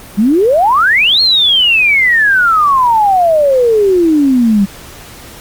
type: exponential two-way sweep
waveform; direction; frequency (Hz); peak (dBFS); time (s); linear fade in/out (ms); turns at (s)
sine; up then down; 192.4 to 4325 to 192.4; -6; 0.17-4.66; 20; 1.21
effects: pink hiss -33 dBFS RMS until 5.4 s + Opus 32 kbps